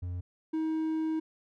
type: tone pair in turn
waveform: triangle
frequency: 89 / 317.2 Hz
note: F2 / D#4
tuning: +33 / +33 cents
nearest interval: octave + minor seventh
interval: 2200 cents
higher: second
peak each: -31 / -26 dBFS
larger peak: second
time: 0.02-0.21 / 0.53-1.2 s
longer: second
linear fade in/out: 10 ms
effects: none